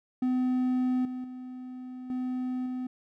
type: tone with level steps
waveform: triangle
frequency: 253.6 Hz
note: B3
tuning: 46 cents sharp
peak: -22 / -31 / -36 / -27 / -29 dBFS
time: 0.22-2.87 s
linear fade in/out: 5 ms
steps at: 1.05 / 1.24 / 2.1 / 2.66 s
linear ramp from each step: 2 ms
effects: none